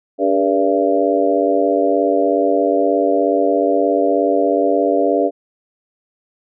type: harmonic tone with a mistuned harmonic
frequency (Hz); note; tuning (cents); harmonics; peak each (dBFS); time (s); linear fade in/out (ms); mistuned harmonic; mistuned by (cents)
96.8; G2; -21; 3 / 4 / 5 / 6 / 7; -19 / -19 / -19 / -19 / -19; 0.18-5.31; 50; 4; +64
effects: none